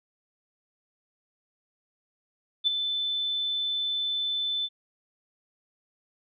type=tone with ADSR envelope; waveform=sine; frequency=3520 Hz; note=A7; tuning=in tune; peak=-18 dBFS; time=2.64-4.69 s; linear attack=32 ms; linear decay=13 ms; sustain=-8 dB; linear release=45 ms; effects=none